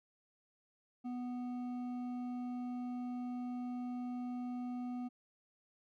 triangle tone with hard clipping, 246.9 Hz, B3, in tune, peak -40 dBFS, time 1.04-5.09 s, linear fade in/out 20 ms, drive 11 dB, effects none

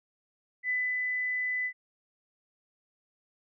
sine tone with ADSR envelope, 2000 Hz, B6, 21 cents sharp, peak -26 dBFS, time 0.63-1.73 s, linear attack 64 ms, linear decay 260 ms, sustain -2 dB, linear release 73 ms, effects none

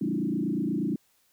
sine tone with frequency modulation, 249.7 Hz, B3, 19 cents sharp, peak -25 dBFS, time 0.01-0.96 s, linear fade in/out 5 ms, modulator 28.4 Hz, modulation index 2.9, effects white hiss -67 dBFS RMS until 1.32 s

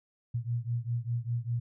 sine beating tone pair, 116.54 / 121.54 Hz, A#2 / B2, 0 / -27 cents, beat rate 5 Hz, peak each -32 / -33 dBFS, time 0.34-1.6 s, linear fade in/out 10 ms, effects none

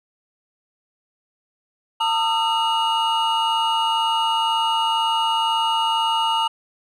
triangle tone cluster, 906 / 1229 / 1331 / 2881 Hz, A#5 / D#6 / E6 / F#7, -50 / -22 / +16 / -47 cents, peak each -18 / -26 / -27 / -22 dBFS, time 2-6.48 s, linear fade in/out 10 ms, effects none

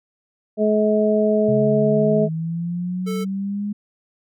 harmonic tone, 213.2 Hz, G#3, 46 cents sharp, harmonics 1 / 2 / 3, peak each -19 / -19 / -19 dBFS, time 0.57-2.29 s, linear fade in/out 50 ms
sine linear sweep, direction up, 131.7 to 207.7 Hz, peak -22 dBFS, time 1.48-3.73 s, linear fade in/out 10 ms
square tone, 440 Hz, A4, in tune, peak -27 dBFS, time 3.06-3.25 s, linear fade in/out 20 ms
effects none

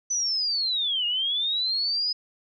sine linear two-way sweep, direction down then up, 6040 to 2828 to 5040 Hz, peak -23 dBFS, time 0.1-2.13 s, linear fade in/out 10 ms, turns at 1.06 s, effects none

